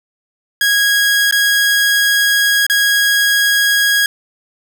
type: tone with dropouts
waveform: sawtooth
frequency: 1648 Hz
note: G#6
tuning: 14 cents flat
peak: -7 dBFS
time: 0.61-4.06 s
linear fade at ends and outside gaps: 2 ms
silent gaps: 1.311-1.324 / 2.666-2.698 s
effects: none